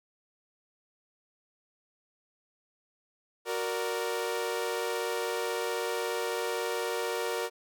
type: chord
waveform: sawtooth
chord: Gb augmented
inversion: none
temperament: equal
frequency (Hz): 370 / 466.2 / 587.3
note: Gb4 / Bb4 / D5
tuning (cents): 0 / 0 / 0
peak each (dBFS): -32 / -28 / -34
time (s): 3.45-7.5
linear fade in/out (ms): 50
effects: none